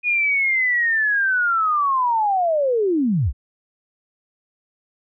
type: linear sweep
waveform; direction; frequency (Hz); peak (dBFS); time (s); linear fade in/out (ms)
sine; down; 2469 to 46.25; -16; 0.03-3.33; 50
effects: none